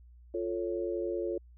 sine chord, F augmented, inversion none, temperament equal, 349.2 / 440 / 554.4 Hz, F4 / A4 / C#5, 0 / 0 / 0 cents, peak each -33 / -36 / -37 dBFS, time 0.34-1.38 s, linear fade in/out 5 ms, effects added 60 Hz sine -52 dBFS peak until 1.57 s

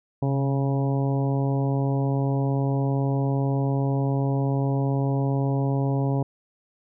harmonic tone with a mistuned harmonic, 137.9 Hz, C#3, 9 cents flat, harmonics 1 / 2 / 3 / 4 / 5 / 6 / 7, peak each -22 / -28 / -32 / -34 / -36 / -38 / -39 dBFS, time 0.22-6.23 s, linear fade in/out 5 ms, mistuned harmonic 1, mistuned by -32 cents, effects none

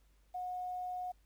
sine tone with quantisation, 727 Hz, F#5, 31 cents flat, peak -37 dBFS, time 0.34-1.12 s, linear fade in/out 10 ms, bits 11, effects added 50 Hz sine -65 dBFS peak until 1.25 s + pink hiss -75 dBFS RMS until 1.25 s

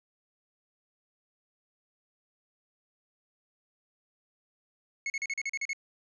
45% pulse tone bursts, 2188 Hz, C#7, 23 cents flat, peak -30 dBFS, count 9, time 5.06-5.732 s, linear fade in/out 2 ms, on 40 ms, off 39 ms, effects resampled to 16000 Hz

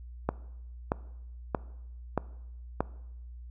click train, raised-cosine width 1 ms, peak -12 dBFS, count 5, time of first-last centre 0.29-2.806 s, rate 1.59 Hz, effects noise-tail reverb RT60 0.9 s tail -20 dB re dry + added 60 Hz sine -42 dBFS peak until 3.5 s

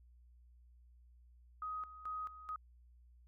sine tone with tremolo, 1256 Hz, D#6, 16 cents sharp, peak -39 dBFS, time 1.62-2.56 s, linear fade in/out 2 ms, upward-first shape square, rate 2.3 Hz, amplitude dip 75%, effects added 60 Hz sine -60 dBFS peak until 3.27 s

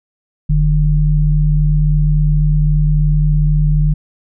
sine tone pair together, 42.57 / 151.4 Hz, F1 / D#3, -44 / -47 cents, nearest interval octave + minor seventh, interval 2197 cents, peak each -12 dBFS, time 0.49-3.94 s, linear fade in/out 10 ms, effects none

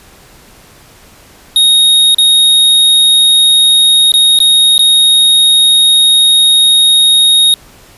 square tone with dropouts, 3738 Hz, A#7, 4 cents sharp, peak -5 dBFS, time 1.56-7.54 s, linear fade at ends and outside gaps 1 ms, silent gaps 2.146-2.184 / 4.119-4.139 / 4.389-4.402 / 4.78-4.792 s, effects pink hiss -40 dBFS RMS until 7.97 s + resampled to 32000 Hz

